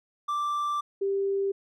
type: tone pair in turn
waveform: triangle / sine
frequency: 1174.7 / 393.8 Hz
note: D6 / G4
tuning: 0 / +8 cents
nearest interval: octave + perfect fifth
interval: 1892 cents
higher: first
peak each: -24 dBFS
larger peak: neither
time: 0.28-0.81 / 1.01-1.52 s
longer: first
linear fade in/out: 10 ms
effects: none